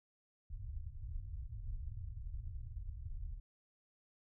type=low-pass noise; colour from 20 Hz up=pink; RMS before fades=-44 dBFS; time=0.5-3.4 s; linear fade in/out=5 ms; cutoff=110 Hz; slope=48 dB/octave; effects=none